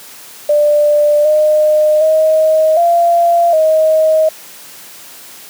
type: tone with pitch steps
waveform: sine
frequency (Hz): 592 / 611 / 629 / 686 / 630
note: D5 / D#5 / D#5 / F5 / D#5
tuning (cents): +14 / -32 / +19 / -31 / +21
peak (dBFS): -7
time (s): 0.49-4.29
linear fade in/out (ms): 5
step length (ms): 760
effects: white hiss -35 dBFS RMS until 5.49 s + high-pass 150 Hz 12 dB/octave